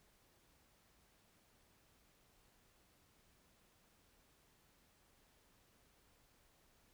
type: silence
effects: pink hiss -72 dBFS RMS until 6.93 s